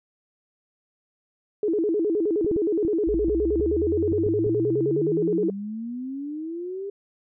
sine tone with vibrato, 372.5 Hz, F#4, 12 cents sharp, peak -20 dBFS, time 1.63-5.5 s, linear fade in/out 2 ms, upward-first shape square, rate 9.6 Hz, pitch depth 210 cents each way
clicks, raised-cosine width 3 ms, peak -20 dBFS, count 10, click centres 2.446 / 2.513 / 2.562 / 2.85 / 3.145 / 3.284 / 3.598 / 4.12 / 4.265 / 4.465 s
sine exponential sweep, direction up, 52.8 to 406.4 Hz, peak -29 dBFS, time 3.07-6.9 s, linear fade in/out 5 ms
effects none

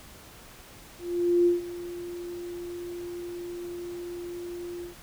sine tone with ADSR envelope, 349.2 Hz, F4, in tune, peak -17 dBFS, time 0.98-4.96 s, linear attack 480 ms, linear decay 150 ms, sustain -17 dB, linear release 140 ms, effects pink hiss -49 dBFS RMS until 5.02 s

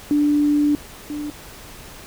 sine tone pair in turn, 293.7 / 295.9 Hz, D4 / D4, 0 / +13 cents, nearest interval unison, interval 13 cents, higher second, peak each -14 / -25 dBFS, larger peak first, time 0.11-0.75 / 1.1-1.3 s, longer first, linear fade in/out 0 ms, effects pink hiss -40 dBFS RMS until 2.06 s

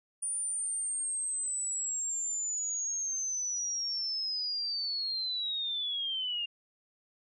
sine linear sweep, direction down, 9397 to 2794 Hz, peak -31 dBFS, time 0.22-6.46 s, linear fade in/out 10 ms, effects none

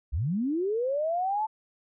sine linear sweep, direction up, 55 to 888 Hz, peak -25 dBFS, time 0.12-1.47 s, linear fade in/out 20 ms, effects none

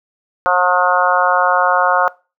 harmonic tone, 180 Hz, F#3, 47 cents flat, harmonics 3 / 4 / 5 / 6 / 7 / 8, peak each -18 / -18 / -18 / -18 / -18 / -18 dBFS, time 0.46-2.08 s, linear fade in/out 0 ms, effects noise-tail reverb RT60 0.3 s tail -21 dB re dry

